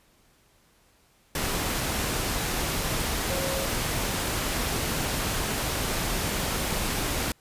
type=tone in noise; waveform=sine; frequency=540 Hz; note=C#5; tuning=45 cents flat; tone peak=-31 dBFS; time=3.3-3.65 s; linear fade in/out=2 ms; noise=pink; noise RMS=-28 dBFS; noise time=1.35-7.32 s; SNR=-6 dB; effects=pink hiss -62 dBFS RMS until 7.4 s + resampled to 32000 Hz